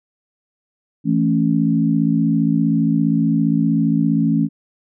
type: chord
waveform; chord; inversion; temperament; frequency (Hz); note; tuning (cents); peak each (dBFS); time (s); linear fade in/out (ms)
sine; A major; second; equal; 164.81 / 220 / 277.2; E3 / A3 / C#4; 0 / 0 / 0; -18; 1.04-4.49; 50
effects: none

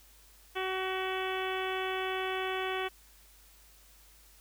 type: harmonic tone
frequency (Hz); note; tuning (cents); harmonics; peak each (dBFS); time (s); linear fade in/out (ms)
376.7; F#4; +31; 1 / 2 / 3 / 4 / 5 / 6 / 7 / 8 / 9; -35 / -38 / -40 / -41 / -42 / -43 / -43 / -44 / -45; 0.55-2.89; 20
effects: added 50 Hz sine -60 dBFS peak until 4.4 s + white hiss -60 dBFS RMS until 4.4 s

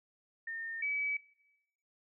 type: tone pair in turn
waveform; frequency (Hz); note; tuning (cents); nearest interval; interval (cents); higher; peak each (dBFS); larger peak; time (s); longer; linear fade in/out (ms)
sine; 1821 / 2286; A#6 / D7; -41 / -47; major third; 394; second; -37 / -31; second; 0.47-0.82 / 0.82-1.17; neither; 5
effects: noise-tail reverb RT60 0.9 s tail -21 dB re dry

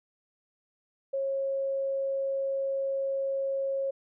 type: tone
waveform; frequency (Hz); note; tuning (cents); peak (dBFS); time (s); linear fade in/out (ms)
sine; 544; C#5; -33; -27; 1.13-3.91; 10
effects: none

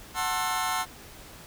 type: chord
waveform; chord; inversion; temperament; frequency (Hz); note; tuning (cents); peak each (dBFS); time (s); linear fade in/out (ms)
sawtooth; F# half-diminished seventh; none; just; 740 / 888 / 1065.6 / 1332; F#5 / A5 / C6 / E6; 0 / +16 / +31 / +18; -28; 0.14-0.86; 50
effects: pink hiss -47 dBFS RMS until 1.46 s

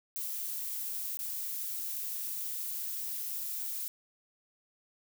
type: noise with dropouts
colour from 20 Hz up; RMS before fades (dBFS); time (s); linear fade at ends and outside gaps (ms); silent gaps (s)
violet; -37; 0.16-3.88; 0; 1.171-1.191
effects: none

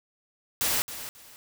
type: noise with echo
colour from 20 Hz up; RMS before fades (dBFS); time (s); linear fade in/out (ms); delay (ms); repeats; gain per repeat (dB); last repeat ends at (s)
white; -26; 0.61-0.82; 0; 270; 2; -12; 1.36
effects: none

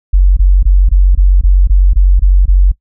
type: tone bursts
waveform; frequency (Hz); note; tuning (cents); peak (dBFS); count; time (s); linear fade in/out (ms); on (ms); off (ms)
sine; 46.25; F#1; 0; -3; 10; 0.13-2.719; 10; 240; 21
effects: noise-tail reverb RT60 0.1 s tail -21 dB re dry

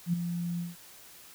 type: tone with ADSR envelope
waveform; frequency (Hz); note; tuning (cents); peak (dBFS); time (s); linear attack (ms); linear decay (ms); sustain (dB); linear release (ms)
sine; 172.7; F3; -19; -22; 0.06-0.76; 73; 9; -8; 170
effects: white hiss -52 dBFS RMS until 1.34 s

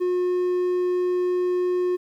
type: tone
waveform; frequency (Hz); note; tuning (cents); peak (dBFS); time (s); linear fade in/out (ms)
triangle; 360.3; F#4; -46; -18; 0-1.97; 20
effects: 10-bit

